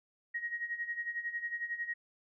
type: tone with tremolo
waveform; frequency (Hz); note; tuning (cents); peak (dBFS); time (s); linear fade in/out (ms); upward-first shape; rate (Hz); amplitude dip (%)
sine; 1886; A#6; +20; -32; 0.34-1.94; 10; sine; 11; 75
effects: none